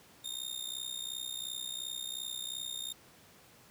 sawtooth tone with amplitude modulation, 3664 Hz, A#7, 31 cents flat, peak -31 dBFS, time 0.24-2.93 s, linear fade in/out 10 ms, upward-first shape sine, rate 62.8 Hz, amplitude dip 85%, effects pink hiss -59 dBFS RMS until 3.7 s + high-pass 100 Hz 12 dB/octave

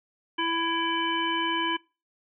harmonic tone with a mistuned harmonic, 331.7 Hz, E4, 11 cents sharp, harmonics 1 / 3 / 5 / 7 / 9, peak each -31 / -29 / -32 / -34 / -30 dBFS, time 0.38-1.77 s, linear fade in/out 10 ms, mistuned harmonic 9, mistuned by +19 cents, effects noise-tail reverb RT60 0.3 s tail -23 dB re dry

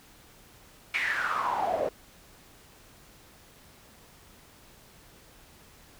pink noise with band-pass filter sweep, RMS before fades -29 dBFS, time 0.94-1.89 s, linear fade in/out 2 ms, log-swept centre 2300 to 530 Hz, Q 8.3, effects pink hiss -55 dBFS RMS until 5.99 s

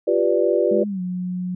sine chord, G dominant seventh, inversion third, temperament equal, 349.2 / 392 / 493.9 / 587.3 Hz, F4 / G4 / B4 / D5, 0 / 0 / 0 / 0 cents, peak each -21 dBFS, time 0.07-0.84 s, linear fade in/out 10 ms
sine tone with pitch glide, 208.1 to 181.16 Hz, G#3 to F#3, +4 to -36 cents, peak -23 dBFS, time 0.71-1.55 s, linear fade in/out 5 ms, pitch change -240 cents, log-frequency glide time 0.87-1.01 s
effects none

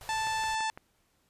pink band-stop noise, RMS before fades -48 dBFS, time 0.01-0.55 s, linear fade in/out 0 ms, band 150 to 400 Hz, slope 96 dB/octave
harmonic tone, 880 Hz, A5, in tune, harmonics 1 / 2 / 3 / 4 / 5 / 6 / 7 / 8 / 9 / 10, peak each -30 / -36 / -40 / -42 / -44 / -46 / -47 / -48 / -49 / -50 dBFS, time 0.09-0.7 s, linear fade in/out 0 ms
click train, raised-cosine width 0.5 ms, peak -28 dBFS, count 4, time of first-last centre 0.27-0.775 s, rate 5.94 Hz
effects pink hiss -71 dBFS RMS until 1.29 s + resampled to 32000 Hz

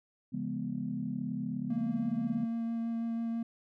sine chord, C# dominant seventh, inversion none, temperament equal with one note detuned, 138.59 / 170.82 / 207.7 / 246.9 Hz, C#3 / E#3 / G#3 / B3, 0 / -38 / 0 / 0 cents, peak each -41 / -40 / -37 / -36 dBFS, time 0.32-2.46 s, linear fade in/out 20 ms
triangle tone with vibrato, 230 Hz, A#3, 23 cents flat, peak -29 dBFS, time 1.7-3.43 s, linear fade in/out 5 ms, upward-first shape sine, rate 6.1 Hz, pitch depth 9 cents each way
effects tanh soft clip ceiling -21 dBFS

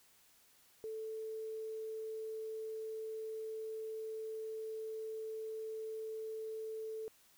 sine tone with quantisation, 440 Hz, A4, in tune, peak -40 dBFS, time 0.84-7.08 s, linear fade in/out 0 ms, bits 11, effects white hiss -67 dBFS RMS until 7.37 s

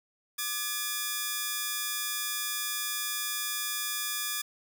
5% pulse tone pair together, 1200 / 1700 Hz, D6 / G#6, +37 / +40 cents, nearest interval tritone, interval 603 cents, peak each -22 dBFS, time 0.38-4.42 s, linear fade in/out 10 ms, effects none

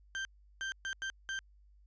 35% pulse tone bursts at uneven times, 1568 Hz, G6, in tune, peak -34 dBFS, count 5, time 0.15-0.25 / 0.61-0.72 / 0.85-0.93 / 1.02-1.1 / 1.29-1.39 s, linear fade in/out 0 ms, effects added 50 Hz sine -59 dBFS peak until 1.86 s + resampled to 16000 Hz

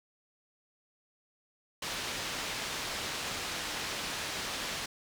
white low-pass noise, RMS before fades -37 dBFS, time 1.82-4.86 s, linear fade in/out 5 ms, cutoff 4800 Hz, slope 12 dB/octave, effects none

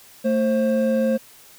triangle tone pair together, 223.1 / 530 Hz, A3 / C5, +24 / +22 cents, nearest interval octave + minor third, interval 1498 cents, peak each -18 dBFS, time 0.24-1.18 s, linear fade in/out 20 ms, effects white hiss -48 dBFS RMS until 1.58 s

